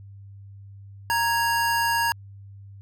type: tone pair together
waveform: square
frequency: 931.1 / 1659 Hz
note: A#5 / G#6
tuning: -2 / -2 cents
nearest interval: minor seventh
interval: 1000 cents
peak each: -23 / -26 dBFS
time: 1.1-2.12 s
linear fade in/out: 0 ms
effects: added 99 Hz sine -41 dBFS peak until 2.81 s